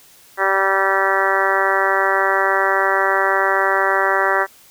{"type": "harmonic tone", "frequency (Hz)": 193.7, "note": "G3", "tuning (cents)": -20, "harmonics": [2, 3, 4, 5, 6, 7, 8, 9, 10], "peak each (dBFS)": [-23, -23, -23, -23, -23, -23, -23, -23, -23], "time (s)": [0.37, 4.47], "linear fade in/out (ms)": 50, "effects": ["white hiss -48 dBFS RMS until 4.7 s"]}